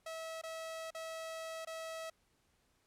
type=tone with dropouts; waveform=sawtooth; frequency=648 Hz; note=E5; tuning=30 cents flat; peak=-38 dBFS; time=0.06-2.1 s; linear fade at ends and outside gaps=5 ms; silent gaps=0.415-0.435 / 0.906-0.947 / 1.65-1.671 s; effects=pink hiss -75 dBFS RMS until 2.86 s + low-pass 12000 Hz 12 dB/octave